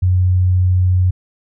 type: tone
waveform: sine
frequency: 91.4 Hz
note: F#2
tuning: 21 cents flat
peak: -10 dBFS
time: 0.02-1.11 s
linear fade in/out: 10 ms
effects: none